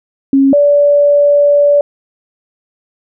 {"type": "tone pair in turn", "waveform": "sine", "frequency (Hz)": [272.7, 577.8], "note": ["C#4", "D5"], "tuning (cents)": [-28, -28], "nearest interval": "octave + minor second", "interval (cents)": 1300, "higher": "second", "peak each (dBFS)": -5, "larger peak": "neither", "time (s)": [[0.33, 0.53], [0.53, 1.81]], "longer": "second", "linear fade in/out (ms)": 2, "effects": []}